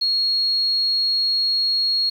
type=tone; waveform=sine; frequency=4300 Hz; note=C8; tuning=47 cents sharp; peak=-17 dBFS; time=0.01-2.1 s; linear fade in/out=10 ms; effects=8-bit